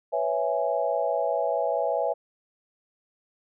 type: chord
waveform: sine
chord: C# minor seventh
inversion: third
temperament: equal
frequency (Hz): 493.9 / 554.4 / 659.3 / 830.6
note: B4 / C#5 / E5 / G#5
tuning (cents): 0 / 0 / 0 / 0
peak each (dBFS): -30 / -28 / -27 / -30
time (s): 0.12-2.14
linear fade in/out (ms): 20
effects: none